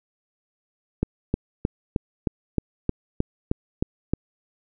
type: click train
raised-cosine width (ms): 3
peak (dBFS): -8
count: 11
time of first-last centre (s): 1.03-4.136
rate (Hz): 3.22
effects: none